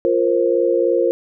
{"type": "chord", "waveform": "sine", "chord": "F suspended fourth", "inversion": "none", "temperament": "equal with one note detuned", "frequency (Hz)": [349.2, 466.2, 529.6], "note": ["F4", "Bb4", "C5"], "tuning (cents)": [0, 0, 21], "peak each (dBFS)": -18, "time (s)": [0.05, 1.11], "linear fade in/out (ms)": 0, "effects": []}